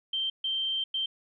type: tone bursts at uneven times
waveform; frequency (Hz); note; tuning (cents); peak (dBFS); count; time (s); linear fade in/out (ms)
sine; 3136; G7; 0; -27; 3; 0.13-0.3 / 0.44-0.84 / 0.94-1.06; 5
effects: none